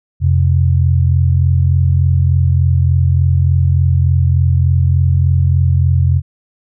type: tone pair together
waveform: sine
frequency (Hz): 87.1 / 130.5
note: F2 / C3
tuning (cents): -4 / -4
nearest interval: perfect fifth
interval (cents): 700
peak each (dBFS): -10 / -13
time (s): 0.2-6.22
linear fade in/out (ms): 50
effects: none